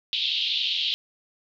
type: band-pass noise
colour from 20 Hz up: white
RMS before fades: -26 dBFS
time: 0.13-0.94 s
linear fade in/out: 0 ms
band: 2900 to 3900 Hz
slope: 48 dB/octave
effects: none